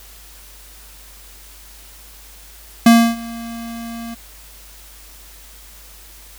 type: tone with ADSR envelope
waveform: square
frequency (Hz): 231.6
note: A#3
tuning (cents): -11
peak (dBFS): -5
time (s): 2.86-4.15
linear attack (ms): 4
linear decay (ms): 290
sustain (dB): -23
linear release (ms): 15
effects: added 50 Hz sine -43 dBFS peak until 6.38 s + white hiss -43 dBFS RMS until 6.38 s